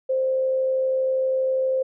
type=tone with amplitude modulation; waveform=sine; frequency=523.3 Hz; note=C5; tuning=in tune; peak=-18 dBFS; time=0.09-1.83 s; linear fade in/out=10 ms; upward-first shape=sine; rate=72.5 Hz; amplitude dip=25%; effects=none